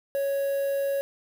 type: tone with quantisation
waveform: triangle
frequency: 554.4 Hz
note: C#5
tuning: in tune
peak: -22 dBFS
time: 0.15-1.01 s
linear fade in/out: 0 ms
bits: 7
effects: none